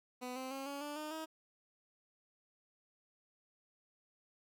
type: tone with pitch steps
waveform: 15% pulse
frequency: 250 / 260.2 / 270.7 / 281.8 / 293.2 / 305.1 / 317.5 Hz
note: B3 / C4 / C#4 / C#4 / D4 / D#4 / D#4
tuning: +21 / -9 / -41 / +29 / -3 / -34 / +35 cents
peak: -35 dBFS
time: 0.21-1.26 s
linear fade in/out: 20 ms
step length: 150 ms
effects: none